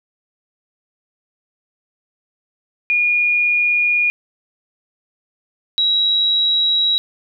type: tone pair in turn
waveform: sine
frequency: 2436 / 3867 Hz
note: D#7 / B7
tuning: -37 / -37 cents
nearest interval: minor sixth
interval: 800 cents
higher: second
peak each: -13 dBFS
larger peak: neither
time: 2.9-4.1 / 5.78-6.98 s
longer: neither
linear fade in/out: 0 ms
effects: none